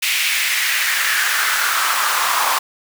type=noise with high-pass filter sweep; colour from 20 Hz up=pink; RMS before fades=-18 dBFS; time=0.02-2.59 s; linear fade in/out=10 ms; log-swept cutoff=2500 to 960 Hz; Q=2.9; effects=none